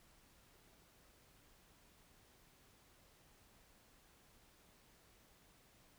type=silence; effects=pink hiss -68 dBFS RMS until 5.98 s